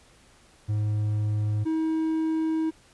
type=tone pair in turn; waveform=triangle; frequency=105.7 / 319.1 Hz; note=G#2 / D#4; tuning=+31 / +44 cents; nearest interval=octave + perfect fifth; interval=1913 cents; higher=second; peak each=-21 dBFS; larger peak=neither; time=0.68-1.65 / 1.65-2.71 s; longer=second; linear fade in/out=20 ms; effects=pink hiss -57 dBFS RMS until 2.93 s + resampled to 24000 Hz

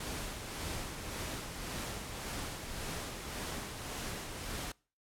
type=noise with tremolo; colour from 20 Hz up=pink; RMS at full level=-39 dBFS; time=0-4.72 s; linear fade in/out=5 ms; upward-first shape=sine; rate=1.8 Hz; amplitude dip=40%; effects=noise-tail reverb RT60 0.4 s tail -25 dB re dry + low-pass 12000 Hz 12 dB/octave

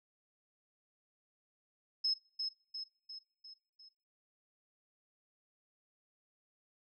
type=tone with echo; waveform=sine; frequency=5180 Hz; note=E8; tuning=31 cents flat; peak=-29 dBFS; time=2.04-2.14 s; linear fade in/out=10 ms; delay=350 ms; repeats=5; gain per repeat=-5 dB; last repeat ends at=3.89 s; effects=noise-tail reverb RT60 0.4 s tail -19 dB re dry

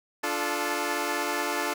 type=chord; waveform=10% pulse; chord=D minor; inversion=none; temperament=equal with one note detuned; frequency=293.7 / 349.2 / 435.4 Hz; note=D4 / F4 / A4; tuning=0 / 0 / -18 cents; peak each=-23 dBFS; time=0.23-1.74 s; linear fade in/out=10 ms; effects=none

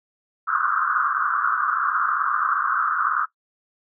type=band-pass noise; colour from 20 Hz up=pink; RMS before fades=-22 dBFS; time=0.47-3.26 s; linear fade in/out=20 ms; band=1100 to 1500 Hz; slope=96 dB/octave; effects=noise-tail reverb RT60 0.1 s tail -18 dB re dry

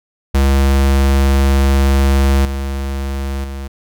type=tone with level steps; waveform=square; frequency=68.3 Hz; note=C#2; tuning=25 cents flat; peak=-10 / -19 / -24 dBFS; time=0.34-3.68 s; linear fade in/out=10 ms; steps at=2.45 / 3.44 s; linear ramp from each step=2 ms; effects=none

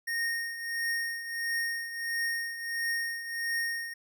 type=tone with tremolo; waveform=square; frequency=1852 Hz; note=A#6; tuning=12 cents flat; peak=-28 dBFS; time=0.07-3.94 s; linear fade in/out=10 ms; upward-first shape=triangle; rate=1.5 Hz; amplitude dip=70%; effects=none

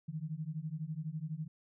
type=beating tone pair; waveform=sine; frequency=150.6 / 162.6 Hz; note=D3 / E3; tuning=+44 / -23 cents; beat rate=12 Hz; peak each=-40 / -40 dBFS; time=0.08-1.48 s; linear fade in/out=10 ms; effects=none

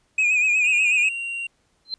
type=tone with vibrato; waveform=triangle; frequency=2489 Hz; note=D#7; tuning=in tune; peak=-15 dBFS; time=0.18-1.09 s; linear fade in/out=5 ms; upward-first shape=sine; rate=8.2 Hz; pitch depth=60 cents each way
type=tone; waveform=triangle; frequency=2759 Hz; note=F7; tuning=22 cents flat; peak=-25 dBFS; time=0.64-1.47 s; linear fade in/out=5 ms
type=tone with exponential growth; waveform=sine; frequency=4112 Hz; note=C8; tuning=31 cents flat; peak=-21 dBFS; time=1.85-1.94 s; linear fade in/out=1 ms; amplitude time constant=19 ms
effects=pink hiss -66 dBFS RMS until 1.98 s + resampled to 22050 Hz

